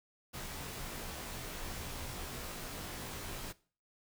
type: noise with comb filter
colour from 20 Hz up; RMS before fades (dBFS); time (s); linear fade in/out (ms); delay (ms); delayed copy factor
pink; -43; 0.33-3.53; 20; 19; -0.9
effects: noise-tail reverb RT60 0.4 s tail -19 dB re dry